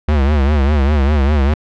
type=tone with vibrato; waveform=square; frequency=71.6 Hz; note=D2; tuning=43 cents flat; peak=-11 dBFS; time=0.08-1.54 s; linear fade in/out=5 ms; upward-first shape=triangle; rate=5 Hz; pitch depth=150 cents each way; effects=low-pass 3000 Hz 12 dB/octave